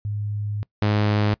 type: tone pair in turn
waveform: sine / sawtooth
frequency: 103.83 / 104.67 Hz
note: G#2 / G#2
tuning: 0 / +14 cents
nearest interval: unison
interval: 14 cents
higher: second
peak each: -24 / -14 dBFS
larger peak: second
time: 0.05-0.63 / 0.82-1.34 s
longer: first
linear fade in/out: 0 ms
effects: noise-tail reverb RT60 0.1 s tail -23 dB re dry + resampled to 11025 Hz